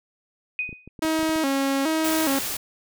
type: tone with exponential decay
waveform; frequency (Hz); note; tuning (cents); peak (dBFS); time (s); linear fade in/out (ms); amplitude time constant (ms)
sine; 2493; D#7; +3; -21; 0.59-0.89; 1; 65
type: clicks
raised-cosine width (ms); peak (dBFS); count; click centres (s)
3; -27; 9; 0.692 / 0.728 / 0.876 / 0.992 / 1.05 / 1.192 / 1.23 / 1.293 / 1.359
type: tone with vibrato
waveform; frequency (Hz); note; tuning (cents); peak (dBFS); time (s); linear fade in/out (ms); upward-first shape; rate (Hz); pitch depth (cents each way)
sawtooth; 294.8; D4; +7; -17; 1.02-2.39; 5; square; 1.2; 130
type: noise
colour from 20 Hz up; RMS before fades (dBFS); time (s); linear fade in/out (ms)
white; -29; 2.04-2.57; 5
effects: none